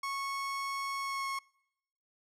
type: tone with pitch glide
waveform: 30% pulse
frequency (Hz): 1101 to 1091.5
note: C#6 to C#6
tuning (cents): -12 to -27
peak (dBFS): -31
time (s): 0.03-1.39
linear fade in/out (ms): 5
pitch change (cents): -15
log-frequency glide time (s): 1.01-1.27
effects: noise-tail reverb RT60 0.8 s tail -25 dB re dry + low-pass 10000 Hz 12 dB/octave